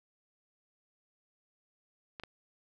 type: clicks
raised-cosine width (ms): 0.3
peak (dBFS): -26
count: 2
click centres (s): 2.198 / 2.236
effects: none